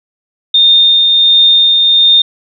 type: tone with tremolo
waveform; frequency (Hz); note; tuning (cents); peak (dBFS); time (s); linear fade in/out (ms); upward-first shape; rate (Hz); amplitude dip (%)
sine; 3644; A#7; -40; -3; 0.54-2.22; 5; triangle; 1.4; 30
effects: none